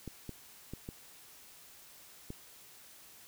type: clicks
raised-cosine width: 3 ms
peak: -28 dBFS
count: 5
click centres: 0.077 / 0.293 / 0.736 / 0.889 / 2.304 s
effects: white hiss -56 dBFS RMS until 3.27 s